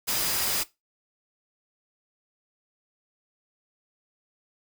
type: tone in noise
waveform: sine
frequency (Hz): 4936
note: D#8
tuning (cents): -15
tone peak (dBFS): -35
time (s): 0.07-0.64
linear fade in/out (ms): 20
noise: white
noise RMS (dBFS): -27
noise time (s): 0.07-0.64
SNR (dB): -11
effects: noise-tail reverb RT60 0.2 s tail -18 dB re dry